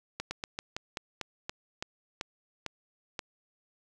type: slowing click train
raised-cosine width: 0.2 ms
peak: -17 dBFS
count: 12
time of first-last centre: 0.2-3.192 s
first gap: 110 ms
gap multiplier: 1.17
effects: 9-bit